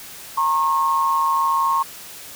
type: tone pair together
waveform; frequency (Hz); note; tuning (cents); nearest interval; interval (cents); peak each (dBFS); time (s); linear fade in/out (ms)
sine; 923.3 / 1084; A#5 / C#6; -17 / -39; minor third; 278; -22 / -17; 0.37-1.83; 10
effects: white hiss -38 dBFS RMS until 2.35 s